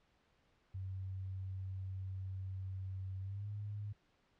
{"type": "tone with pitch glide", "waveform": "sine", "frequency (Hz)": [94.8, 103.38], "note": ["F#2", "G#2"], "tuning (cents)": [43, -7], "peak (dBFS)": -40, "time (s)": [0.74, 3.93], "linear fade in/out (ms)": 10, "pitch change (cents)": 150, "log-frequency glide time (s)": [3.2, 3.48], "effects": ["pink hiss -74 dBFS RMS until 4.39 s", "low-pass 4000 Hz 12 dB/octave"]}